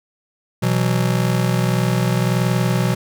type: chord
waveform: square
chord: B suspended fourth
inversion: none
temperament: just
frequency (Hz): 123.47 / 164.63 / 185.21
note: B2 / E3 / F#3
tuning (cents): 0 / -2 / +2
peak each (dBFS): -19 / -23 / -22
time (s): 0.62-2.95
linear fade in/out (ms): 10
effects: none